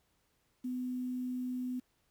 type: tone with quantisation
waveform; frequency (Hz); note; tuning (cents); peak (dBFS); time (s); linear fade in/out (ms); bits
sine; 251.4; B3; +31; -34; 0.64-1.8; 10; 10
effects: pink hiss -75 dBFS RMS until 2.1 s